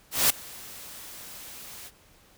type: noise with ADSR envelope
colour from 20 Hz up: white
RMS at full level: -19 dBFS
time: 0.11-1.91 s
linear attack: 190 ms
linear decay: 5 ms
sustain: -24 dB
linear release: 42 ms
effects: pink hiss -58 dBFS RMS until 2.37 s